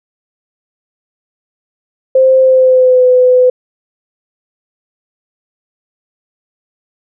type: tone with pitch glide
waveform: sine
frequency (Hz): 523.3 to 503.7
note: C5 to B4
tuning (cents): 0 to +34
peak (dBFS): -4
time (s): 2.15-3.5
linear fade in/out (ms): 5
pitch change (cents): -66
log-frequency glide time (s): 2.4-3.05
effects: none